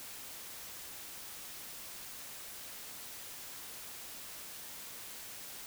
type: silence
effects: white hiss -47 dBFS RMS until 5.66 s